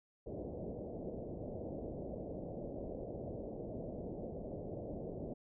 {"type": "low-pass noise", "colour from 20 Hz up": "white", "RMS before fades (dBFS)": -44, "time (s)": [0.26, 5.34], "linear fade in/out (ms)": 10, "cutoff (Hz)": 630, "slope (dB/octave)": 48, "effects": []}